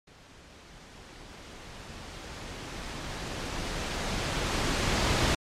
pink noise with level ramp, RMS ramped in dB -53 to -24 dBFS, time 0.07-5.35 s, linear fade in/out 5 ms, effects low-pass 6000 Hz 12 dB/octave + MP3 64 kbps

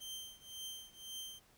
sawtooth tone with tremolo, 3134 Hz, G7, 1 cent flat, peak -39 dBFS, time 0-1.4 s, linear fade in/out 20 ms, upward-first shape triangle, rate 1.9 Hz, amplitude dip 95%, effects pink hiss -67 dBFS RMS until 1.57 s

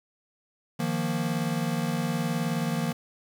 square chord, Eb suspended second, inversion none, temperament equal, 155.56 / 174.61 / 233.1 Hz, Eb3 / F3 / Bb3, 0 / 0 / 0 cents, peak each -31 dBFS, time 0.79-2.93 s, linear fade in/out 10 ms, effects 8-bit

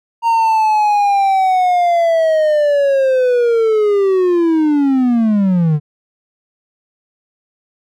triangle linear sweep, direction down, 929 to 144.9 Hz, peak -8 dBFS, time 0.22-5.8 s, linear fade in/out 50 ms, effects none

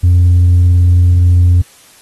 triangle tone with tanh clipping, 88.2 Hz, F2, 18 cents sharp, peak -5 dBFS, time 0.03-1.62 s, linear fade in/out 10 ms, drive 6 dB, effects white hiss -43 dBFS RMS until 2.01 s + AAC 32 kbps

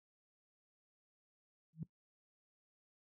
sine tone with exponential growth, 160.2 Hz, E3, 49 cents flat, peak -35 dBFS, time 1.73-1.83 s, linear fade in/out 2 ms, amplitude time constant 21 ms, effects noise-tail reverb RT60 0.1 s tail -18 dB re dry + high-pass 80 Hz 12 dB/octave

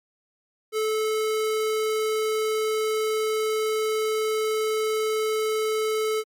square tone, 434.7 Hz, A4, 21 cents flat, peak -23 dBFS, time 0.72-6.24 s, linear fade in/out 50 ms, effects MP3 64 kbps

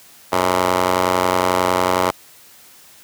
10% pulse ring-modulated tone, 91 Hz, F#2, 28 cents flat, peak -4 dBFS, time 0.32-2.11 s, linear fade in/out 5 ms, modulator 742 Hz, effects white hiss -46 dBFS RMS until 3.03 s + high-pass 60 Hz 12 dB/octave

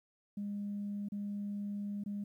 sine tone with dropouts, 203.7 Hz, G#3, 33 cents flat, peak -35 dBFS, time 0.37-2.24 s, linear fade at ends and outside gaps 5 ms, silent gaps 1.087-1.12 / 2.038-2.06 s, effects tanh soft clip ceiling -32 dBFS + 12-bit

